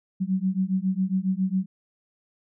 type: beating tone pair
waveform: sine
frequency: 185 / 192.3 Hz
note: F#3 / G3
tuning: 0 / -33 cents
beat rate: 7.3 Hz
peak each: -25 dBFS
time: 0.2-1.66 s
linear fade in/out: 20 ms
effects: none